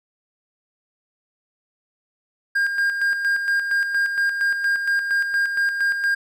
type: tone with tremolo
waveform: triangle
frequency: 1610 Hz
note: G6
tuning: 46 cents sharp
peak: -15 dBFS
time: 2.55-6.15 s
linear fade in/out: 10 ms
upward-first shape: square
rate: 4.3 Hz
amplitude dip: 50%
effects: none